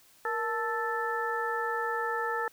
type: harmonic tone with a mistuned harmonic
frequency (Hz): 440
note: A4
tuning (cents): 0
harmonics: 1 / 2 / 3 / 4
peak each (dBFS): -34 / -34 / -34 / -34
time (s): 0.25-2.48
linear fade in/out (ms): 2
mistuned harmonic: 1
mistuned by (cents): +110
effects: white hiss -60 dBFS RMS until 2.52 s